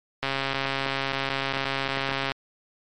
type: click train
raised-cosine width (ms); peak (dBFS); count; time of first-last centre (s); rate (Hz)
0.3; -10; 285; 0.23-2.318; 136
effects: MP3 64 kbps